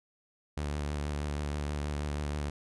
sawtooth tone with vibrato, 73.42 Hz, D2, in tune, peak -28 dBFS, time 0.57-2.5 s, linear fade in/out 5 ms, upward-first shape sine, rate 6.3 Hz, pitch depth 28 cents each way, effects resampled to 24000 Hz

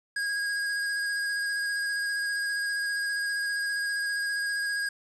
square tone with vibrato, 1638 Hz, G#6, 24 cents flat, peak -28 dBFS, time 0.16-4.89 s, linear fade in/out 5 ms, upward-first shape square, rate 15 Hz, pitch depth 13 cents each way, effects resampled to 24000 Hz + 9-bit

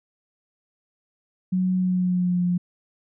sine tone with pitch glide, 184.5 to 177.39 Hz, F#3 to F3, -5 to +27 cents, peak -19 dBFS, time 1.52-2.58 s, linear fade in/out 10 ms, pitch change -68 cents, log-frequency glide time 1.76-2.44 s, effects none

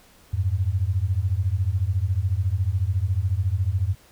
sine beating tone pair, 87.31 / 101.31 Hz, F2 / G#2, 0 / -42 cents, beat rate 14 Hz, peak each -23 dBFS, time 0.33-3.95 s, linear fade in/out 10 ms, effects pink hiss -54 dBFS RMS until 4.11 s

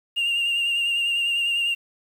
sine tone with vibrato, 2794 Hz, F7, in tune, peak -18 dBFS, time 0.16-1.75 s, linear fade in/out 20 ms, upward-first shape triangle, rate 10 Hz, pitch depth 39 cents each way, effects tanh soft clip ceiling -19 dBFS + 8-bit

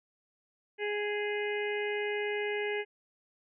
harmonic tone, 415.3 Hz, G#4, in tune, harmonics 1 / 2 / 4 / 5 / 6 / 7, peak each -32 / -42 / -40 / -38 / -42 / -45 dBFS, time 0.78-2.85 s, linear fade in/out 50 ms, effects none

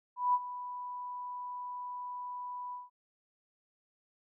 sine tone with ADSR envelope, 988 Hz, B5, in tune, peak -23 dBFS, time 0.16-2.9 s, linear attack 180 ms, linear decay 44 ms, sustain -15 dB, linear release 170 ms, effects none

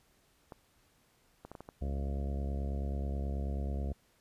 clicks, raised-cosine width 1 ms, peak -31 dBFS, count 6, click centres 0.522 / 1.45 / 1.516 / 1.552 / 1.606 / 1.689 s
harmonic tone, 69.3 Hz, C#2, in tune, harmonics 1 / 2 / 3 / 4 / 5 / 6 / 7 / 8 / 9 / 10, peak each -33 / -43 / -43 / -49 / -51 / -51 / -52 / -51 / -54 / -52 dBFS, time 1.81-3.93 s, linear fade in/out 10 ms
effects pink hiss -69 dBFS RMS until 4.2 s + resampled to 32000 Hz

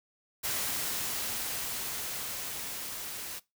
white noise with level ramp, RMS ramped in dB -32 to -40 dBFS, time 0.43-3.4 s, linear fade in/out 20 ms, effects noise-tail reverb RT60 0.2 s tail -20 dB re dry

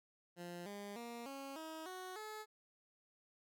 15% pulse tone with pitch steps, 174.61 / 202.9 / 235.8 / 274 / 318.4 / 370 / 429.9 Hz, F3 / G#3 / A#3 / C#4 / D#4 / F#4 / A4, 0 / -40 / +20 / -20 / +40 / 0 / -40 cents, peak -40 dBFS, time 0.36-2.46 s, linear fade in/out 50 ms, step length 300 ms, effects none

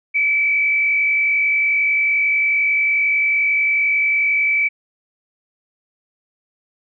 sine tone with frequency modulation, 2300 Hz, D7, 37 cents flat, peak -14 dBFS, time 0.14-4.69 s, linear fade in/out 20 ms, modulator 48.8 Hz, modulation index 0.8, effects none

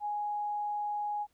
sine tone, 831 Hz, G#5, 1 cent sharp, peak -31 dBFS, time 0-1.27 s, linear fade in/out 50 ms, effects pink hiss -74 dBFS RMS until 1.33 s

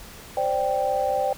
sine chord, C suspended second, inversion none, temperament equal, 523.3 / 587.3 / 784 Hz, C5 / D5 / G5, 0 / 0 / 0 cents, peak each -26 / -26 / -24 dBFS, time 0.37-1.33 s, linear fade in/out 2 ms, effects pink hiss -43 dBFS RMS until 1.37 s

